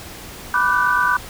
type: chord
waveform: sine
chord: G major seventh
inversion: first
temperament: equal with one note detuned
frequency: 987.8 / 1174.7 / 1480 / 1528.6 Hz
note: B5 / D6 / F#6 / G6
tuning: 0 / 0 / 0 / -44 cents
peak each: -20 dBFS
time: 0.54-1.17 s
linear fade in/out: 2 ms
effects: pink hiss -36 dBFS RMS until 1.29 s